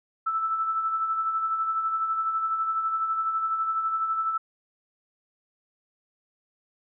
sine tone with tremolo, 1318.5 Hz, E6, in tune, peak -22 dBFS, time 0.26-4.38 s, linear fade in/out 10 ms, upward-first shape sine, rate 12 Hz, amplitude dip 45%, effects none

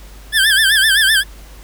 25% pulse tone with vibrato, 1661.2 Hz, G#6, in tune, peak -6 dBFS, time 0.32-1.24 s, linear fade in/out 50 ms, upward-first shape sine, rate 7.8 Hz, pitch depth 130 cents each way, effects added 50 Hz sine -35 dBFS peak until 1.63 s + pink hiss -43 dBFS RMS until 1.63 s

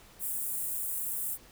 white high-pass noise, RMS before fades -34 dBFS, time 0.19-1.38 s, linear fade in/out 50 ms, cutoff 8100 Hz, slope 48 dB/octave, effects pink hiss -56 dBFS RMS until 1.51 s

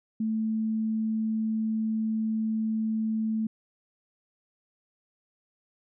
sine tone, 220 Hz, A3, in tune, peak -25 dBFS, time 0.2-3.47 s, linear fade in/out 5 ms, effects none

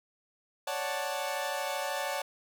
sawtooth chord, D major seventh, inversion third, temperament equal, 554.4 / 587.3 / 740 / 880 Hz, C#5 / D5 / F#5 / A5, 0 / 0 / 0 / 0 cents, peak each -33 / -34 / -34 / -33 dBFS, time 0.67-2.22 s, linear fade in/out 5 ms, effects none

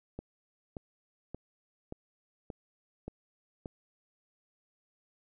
click train, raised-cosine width 2 ms, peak -26 dBFS, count 7, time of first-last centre 0.19-3.658 s, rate 1.73 Hz, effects none

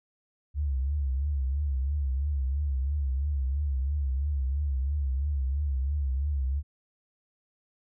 sine tone with vibrato, 69.3 Hz, C#2, in tune, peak -25 dBFS, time 0.54-6.63 s, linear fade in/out 50 ms, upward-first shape triangle, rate 3 Hz, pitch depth 140 cents each way, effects none

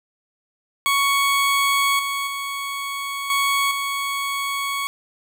20% pulse tone with level steps, 1113 Hz, C#6, 7 cents sharp, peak -12 / -18 / -21 / -13 / -18 dBFS, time 0.86-4.87 s, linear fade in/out 0 ms, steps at 1.99 / 2.27 / 3.3 / 3.71 s, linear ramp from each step 2 ms, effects none

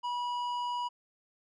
triangle tone with tanh clipping, 973 Hz, B5, 26 cents flat, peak -33 dBFS, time 0.03-0.89 s, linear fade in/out 20 ms, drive 14 dB, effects none

